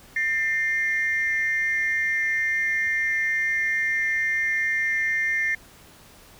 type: tone pair together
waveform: sine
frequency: 1801.1 / 2100 Hz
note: A6 / C7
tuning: +40 / +6 cents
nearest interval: minor third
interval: 266 cents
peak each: -23 dBFS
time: 0.16-5.55 s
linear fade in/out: 5 ms
effects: tanh soft clip ceiling -15 dBFS + pink hiss -50 dBFS RMS until 6.39 s